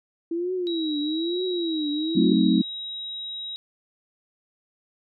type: tone with vibrato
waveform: sine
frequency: 329.6 Hz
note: E4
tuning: in tune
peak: -24 dBFS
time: 0.31-2.33 s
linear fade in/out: 5 ms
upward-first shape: triangle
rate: 1.1 Hz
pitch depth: 220 cents each way
type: tone with pitch glide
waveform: sine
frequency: 3858 to 3825 Hz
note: B7 to A#7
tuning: -41 to +44 cents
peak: -31 dBFS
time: 0.67-3.56 s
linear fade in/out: 0 ms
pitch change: -15 cents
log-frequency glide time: 1.39-2.34 s
type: chord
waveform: sine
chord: F# diminished seventh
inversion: none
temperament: equal with one note detuned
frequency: 185 / 220 / 261.6 / 315.3 Hz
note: F#3 / A3 / C4 / Eb4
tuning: 0 / 0 / 0 / +23 cents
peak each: -22 dBFS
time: 2.15-2.62 s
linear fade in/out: 10 ms
effects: none